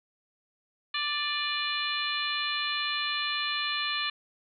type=harmonic tone with a mistuned harmonic; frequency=587.3 Hz; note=D5; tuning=in tune; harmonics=2 / 3 / 4 / 5 / 6 / 7; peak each=-35 / -35 / -35 / -35 / -35 / -35 dBFS; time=0.94-4.1 s; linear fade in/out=5 ms; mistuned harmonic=4; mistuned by=+38 cents; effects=none